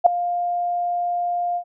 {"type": "tone with ADSR envelope", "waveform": "sine", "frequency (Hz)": 703, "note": "F5", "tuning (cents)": 11, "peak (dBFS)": -4, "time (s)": [0.04, 1.64], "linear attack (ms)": 23, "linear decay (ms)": 3, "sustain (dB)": -16, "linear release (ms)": 79, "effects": []}